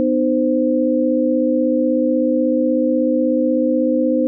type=tone cluster; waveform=sine; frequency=249.4 / 305.7 / 519 Hz; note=B3 / D#4 / C5; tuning=+17 / -30 / -14 cents; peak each=-18 dBFS; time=0-4.27 s; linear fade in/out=0 ms; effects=none